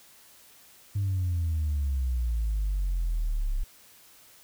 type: exponential sweep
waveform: sine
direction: down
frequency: 102.2 to 32.74 Hz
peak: -23 dBFS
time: 0.95-3.64 s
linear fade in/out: 10 ms
effects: tanh soft clip ceiling -22 dBFS + white hiss -55 dBFS RMS until 4.43 s